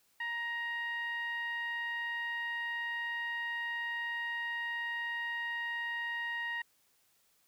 15% pulse tone with low-pass filter, 939 Hz, A#5, 12 cents sharp, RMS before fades -37 dBFS, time 0.2-6.62 s, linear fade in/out 5 ms, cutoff 2100 Hz, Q 5.1, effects white hiss -71 dBFS RMS until 7.47 s

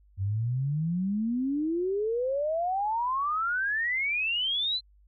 sine exponential sweep, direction up, 93 to 4134 Hz, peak -25 dBFS, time 0.17-4.81 s, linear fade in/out 50 ms, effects added 50 Hz sine -56 dBFS peak until 5.07 s + MP3 96 kbps

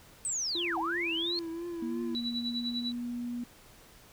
sine linear two-way sweep, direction down then up, 8360 to 710 to 4354 Hz, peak -30 dBFS, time 0.25-1.39 s, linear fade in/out 0 ms, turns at 0.78 s
triangle tone with vibrato, 337.4 Hz, E4, 40 cents sharp, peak -33 dBFS, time 0.55-2.15 s, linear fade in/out 2 ms, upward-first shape triangle, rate 2.9 Hz, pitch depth 62 cents each way
sine tone with pitch glide, 237.8 to 241.1 Hz, A#3 to B3, +35 to -41 cents, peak -33 dBFS, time 1.82-3.44 s, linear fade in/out 5 ms, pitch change +24 cents, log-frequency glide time 2.3-2.92 s
sine tone with tremolo, 3939 Hz, B7, 5 cents flat, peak -31 dBFS, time 2.15-2.92 s, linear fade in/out 0 ms, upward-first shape sine, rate 10 Hz, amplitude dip 80%
effects pink hiss -56 dBFS RMS until 4.12 s

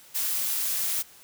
blue noise with amplitude modulation, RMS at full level -26 dBFS, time 0.14-1.03 s, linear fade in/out 20 ms, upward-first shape sine, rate 191 Hz, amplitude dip 35%, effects white hiss -52 dBFS RMS until 1.23 s

